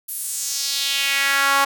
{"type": "tone with high-pass filter sweep", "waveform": "sawtooth", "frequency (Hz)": 277.2, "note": "C#4", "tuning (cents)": 0, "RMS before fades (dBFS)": -21, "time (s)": [0.08, 1.65], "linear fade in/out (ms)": 10, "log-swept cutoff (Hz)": [12000, 1000], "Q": 2.2, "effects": []}